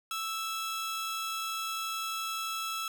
sawtooth tone pair together, 1318.5 / 3322 Hz, E6 / G#7, 0 / 0 cents, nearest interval octave + major third, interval 1600 cents, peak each -30 / -37 dBFS, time 0.11-2.88 s, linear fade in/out 2 ms, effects none

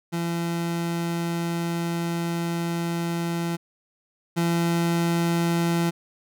30% pulse tone pair in turn, 169.5 / 169.5 Hz, E3 / E3, +49 / +49 cents, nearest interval unison, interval 0 cents, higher neither, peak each -22 / -18 dBFS, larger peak second, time 0.12-3.57 / 4.36-5.91 s, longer first, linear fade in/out 20 ms, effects none

